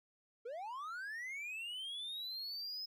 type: linear sweep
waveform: triangle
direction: up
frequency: 440 to 5150 Hz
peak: -40 dBFS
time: 0.45-2.86 s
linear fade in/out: 10 ms
effects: none